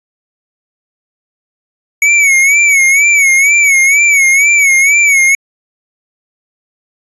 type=tone with vibrato; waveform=square; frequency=2239 Hz; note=C#7; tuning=17 cents sharp; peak=-6 dBFS; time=2.02-5.35 s; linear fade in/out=2 ms; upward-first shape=sine; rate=2.1 Hz; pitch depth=92 cents each way; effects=resampled to 24000 Hz